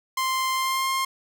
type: tone with pitch glide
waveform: sawtooth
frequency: 1046.5 to 1062.3 Hz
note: C6 to C6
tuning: 0 to +26 cents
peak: -19 dBFS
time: 0.17-1.05 s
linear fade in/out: 5 ms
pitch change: +26 cents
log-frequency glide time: 0.51-0.89 s
effects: 10-bit